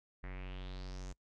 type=tone with low-pass filter sweep; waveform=square; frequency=46.4 Hz; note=F#1; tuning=6 cents sharp; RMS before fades=-44 dBFS; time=0.23-1.13 s; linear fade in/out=10 ms; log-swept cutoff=1900 to 7100 Hz; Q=4; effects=noise-tail reverb RT60 0.1 s tail -24 dB re dry